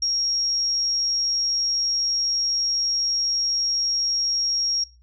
sine tone, 5588 Hz, F8, in tune, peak -20 dBFS, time 0.02-4.84 s, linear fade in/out 5 ms, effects noise-tail reverb RT60 0.3 s tail -22 dB re dry + added 60 Hz sine -51 dBFS peak until 5.02 s

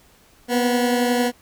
20% pulse beating tone pair, 243.1 / 254.1 Hz, B3 / B3, -27 / +49 cents, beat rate 11 Hz, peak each -13 / -22 dBFS, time 0.48-1.32 s, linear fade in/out 50 ms, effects pink hiss -54 dBFS RMS until 1.41 s

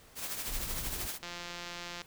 white noise with tremolo, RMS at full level -36 dBFS, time 0.15-1.19 s, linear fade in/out 50 ms, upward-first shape triangle, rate 13 Hz, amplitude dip 55%
brown noise, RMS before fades -40 dBFS, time 0.47-1.08 s, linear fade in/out 20 ms
click train, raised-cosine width 0.2 ms, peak -24 dBFS, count 138, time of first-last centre 1.23-2.017 s, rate 174 Hz
effects pink hiss -58 dBFS RMS until 2.06 s

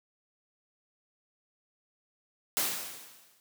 white noise with exponential decay, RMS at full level -27 dBFS, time 2.57-3.4 s, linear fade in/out 0 ms, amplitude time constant 180 ms, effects high-pass 150 Hz 12 dB/octave

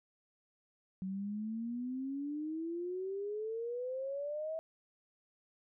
sine exponential sweep, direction up, 186.3 to 651 Hz, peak -36 dBFS, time 1.02-4.59 s, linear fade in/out 0 ms, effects none

